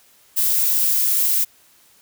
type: noise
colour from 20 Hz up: violet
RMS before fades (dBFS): -18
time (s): 0.36-1.45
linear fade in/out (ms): 20
effects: white hiss -54 dBFS RMS until 2.01 s

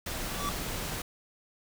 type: noise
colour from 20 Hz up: pink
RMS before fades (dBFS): -35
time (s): 0.06-1.02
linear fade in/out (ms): 5
type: tone with exponential growth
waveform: square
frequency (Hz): 1151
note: D6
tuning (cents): -35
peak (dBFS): -30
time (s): 0.17-0.49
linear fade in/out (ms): 0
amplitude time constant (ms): 69
effects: none

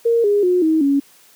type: tone with pitch steps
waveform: sine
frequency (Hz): 464.9 / 409.4 / 360.6 / 317.5 / 279.6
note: A#4 / G#4 / F#4 / D#4 / C#4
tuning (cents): -5 / -25 / -45 / +35 / +15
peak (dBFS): -12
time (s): 0.05-1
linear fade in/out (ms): 10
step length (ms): 190
effects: white hiss -50 dBFS RMS until 1.35 s + high-pass 150 Hz 12 dB/octave

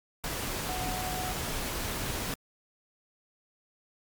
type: tone in noise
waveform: sine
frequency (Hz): 737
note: F#5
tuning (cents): -7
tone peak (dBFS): -36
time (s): 0.69-1.32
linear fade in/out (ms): 0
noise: pink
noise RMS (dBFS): -34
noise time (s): 0.24-2.34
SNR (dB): -5
effects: Opus 48 kbps

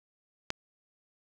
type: click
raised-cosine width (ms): 0.2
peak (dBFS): -13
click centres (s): 0.504
effects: none

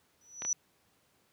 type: tone with exponential growth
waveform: sine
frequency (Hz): 5920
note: F#8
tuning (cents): 0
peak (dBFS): -25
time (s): 0.21-0.53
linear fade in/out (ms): 2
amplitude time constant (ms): 69
type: clicks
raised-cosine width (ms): 0.3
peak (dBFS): -23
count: 2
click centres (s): 0.421 / 0.45
effects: pink hiss -70 dBFS RMS until 1.32 s + high-pass 100 Hz 12 dB/octave

